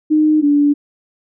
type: tone pair in turn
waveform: sine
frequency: 307 / 289.8 Hz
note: D#4 / D4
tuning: -23 / -23 cents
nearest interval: minor second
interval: 100 cents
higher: first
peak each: -9 dBFS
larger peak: neither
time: 0.1-0.42 / 0.42-0.74 s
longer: neither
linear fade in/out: 20 ms
effects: none